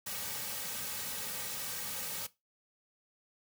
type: noise with comb filter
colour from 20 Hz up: white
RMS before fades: -39 dBFS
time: 0.06-2.27 s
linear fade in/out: 10 ms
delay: 2.9 ms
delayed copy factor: -0.75
effects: noise-tail reverb RT60 0.2 s tail -17 dB re dry